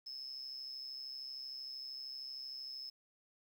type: tone with amplitude modulation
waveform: sine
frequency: 5200 Hz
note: E8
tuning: 24 cents flat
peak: -39 dBFS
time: 0.06-2.9 s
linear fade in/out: 10 ms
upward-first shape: sine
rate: 133 Hz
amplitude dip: 80%
effects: tanh soft clip ceiling -37 dBFS + 11-bit